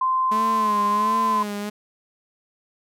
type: tone with pitch glide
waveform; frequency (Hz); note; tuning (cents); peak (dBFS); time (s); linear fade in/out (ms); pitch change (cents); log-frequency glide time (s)
sine; 1039 to 1025.9; C6 to C6; -12 to -34; -18; 0.01-1.43; 5; -22; 0.89-1.29
type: tone with vibrato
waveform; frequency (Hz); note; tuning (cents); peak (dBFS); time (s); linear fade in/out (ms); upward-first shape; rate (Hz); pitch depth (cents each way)
sawtooth; 214.1; A3; -47; -23; 0.31-1.7; 10; sine; 1.4; 82
effects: none